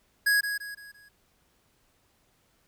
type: tone with echo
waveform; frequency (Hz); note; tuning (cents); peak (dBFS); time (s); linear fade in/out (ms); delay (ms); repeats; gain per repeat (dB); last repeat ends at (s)
square; 1661.2; G#6; 0; -21; 0.26-0.41; 10; 170; 4; -8; 1.09
effects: pink hiss -68 dBFS RMS until 2.67 s